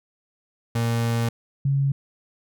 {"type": "tone pair in turn", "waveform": ["35% pulse", "sine"], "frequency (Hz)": [116.4, 138.42], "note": ["A#2", "C#3"], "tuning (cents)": [-2, -2], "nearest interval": "minor third", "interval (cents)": 300, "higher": "second", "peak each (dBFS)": [-19, -18], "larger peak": "second", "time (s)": [[0.75, 1.29], [1.65, 1.92]], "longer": "first", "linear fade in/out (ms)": 5, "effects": []}